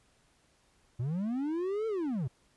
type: linear two-way sweep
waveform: triangle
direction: up then down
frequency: 111.4 to 454.3 to 111.4 Hz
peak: -28 dBFS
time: 0.99-2.28 s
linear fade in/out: 10 ms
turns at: 1.87 s
effects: pink hiss -68 dBFS RMS until 2.56 s + resampled to 24000 Hz